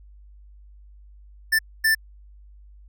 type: tone bursts at uneven times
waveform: square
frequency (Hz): 1772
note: A6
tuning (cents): +12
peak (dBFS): -17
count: 2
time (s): 1.52-1.59 / 1.84-1.95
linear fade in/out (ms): 10
effects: added 50 Hz sine -45 dBFS peak until 2.88 s